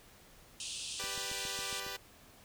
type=band-pass noise; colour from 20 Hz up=pink; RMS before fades=-42 dBFS; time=0.6-1.8 s; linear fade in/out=2 ms; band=2600 to 9700 Hz; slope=96 dB/octave
type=chord; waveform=5% pulse; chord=G major; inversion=none; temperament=equal; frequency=392 / 493.9 / 587.3 Hz; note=G4 / B4 / D5; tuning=0 / 0 / 0 cents; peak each=-32 / -31 / -35 dBFS; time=0.99-1.97 s; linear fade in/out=10 ms
type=click train; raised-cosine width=3 ms; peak=-36 dBFS; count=7; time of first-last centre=1.04-1.865 s; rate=7.27 Hz
effects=pink hiss -59 dBFS RMS until 2.44 s